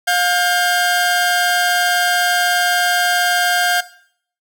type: tone pair together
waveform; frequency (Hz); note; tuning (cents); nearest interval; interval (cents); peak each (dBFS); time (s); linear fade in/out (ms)
sawtooth; 711.4 / 1596; F5 / G6; +32 / +31; octave + major second; 1399; -13; 0.07-3.81; 10
effects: noise-tail reverb RT60 0.6 s tail -17 dB re dry